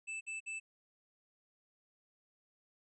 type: tone bursts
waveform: square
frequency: 2637 Hz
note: E7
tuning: in tune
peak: -40 dBFS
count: 3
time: 0.07-0.6 s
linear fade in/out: 20 ms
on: 140 ms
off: 55 ms
effects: resampled to 22050 Hz